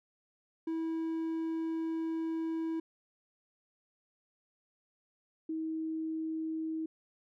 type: tone pair in turn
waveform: triangle / sine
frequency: 325.1 / 319.1 Hz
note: E4 / D#4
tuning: -24 / +44 cents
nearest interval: unison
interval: 32 cents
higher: first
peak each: -30 / -33 dBFS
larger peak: first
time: 0.67-2.8 / 5.49-6.86 s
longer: first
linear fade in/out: 5 ms
effects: none